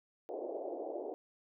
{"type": "band-pass noise", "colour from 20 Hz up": "pink", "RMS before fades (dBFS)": -41, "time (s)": [0.29, 1.14], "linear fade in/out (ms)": 0, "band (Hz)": [330, 710], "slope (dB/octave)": 48, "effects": []}